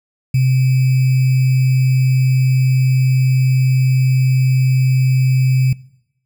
sine tone with sample-and-hold, 130 Hz, C3, 11 cents flat, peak -10 dBFS, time 0.34-5.73 s, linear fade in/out 5 ms, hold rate 2450 Hz, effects noise-tail reverb RT60 0.8 s tail -22 dB re dry

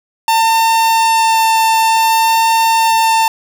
45% pulse tone with vibrato, 899 Hz, A5, 37 cents sharp, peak -9 dBFS, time 0.28-3.28 s, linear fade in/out 2 ms, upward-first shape sine, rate 0.55 Hz, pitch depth 9 cents each way, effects none

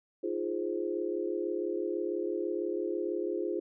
sine chord, F minor seventh, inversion third, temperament equal, 311.1 / 349.2 / 415.3 / 523.3 Hz, Eb4 / F4 / Ab4 / C5, 0 / 0 / 0 / 0 cents, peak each -39 / -33 / -35 / -39 dBFS, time 0.23-3.6 s, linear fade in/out 10 ms, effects none

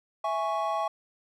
triangle chord, C# minor, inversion first, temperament equal, 659.3 / 830.6 / 1108.7 Hz, E5 / G#5 / C#6, 0 / 0 / 0 cents, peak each -29 dBFS, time 0.24-0.88 s, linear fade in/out 5 ms, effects none

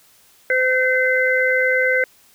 harmonic tone, 513 Hz, C5, 34 cents flat, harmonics 1 / 3 / 4, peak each -19 / -19 / -19 dBFS, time 0.5-2.04 s, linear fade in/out 2 ms, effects white hiss -53 dBFS RMS until 2.34 s

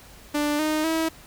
sawtooth tone with pitch steps, 294.9 / 308.7 / 323.1 Hz, D4 / D#4 / E4, +7 / -14 / -35 cents, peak -18 dBFS, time 0.34-1.09 s, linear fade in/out 10 ms, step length 250 ms, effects added 50 Hz sine -53 dBFS peak until 1.26 s + pink hiss -48 dBFS RMS until 1.26 s

